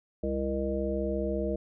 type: harmonic tone with a mistuned harmonic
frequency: 67.1 Hz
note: C2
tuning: 44 cents sharp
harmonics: 1 / 3 / 5 / 7 / 9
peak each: -34 / -34 / -34 / -34 / -34 dBFS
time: 0.23-1.56 s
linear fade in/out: 5 ms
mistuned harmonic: 9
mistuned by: +15 cents
effects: none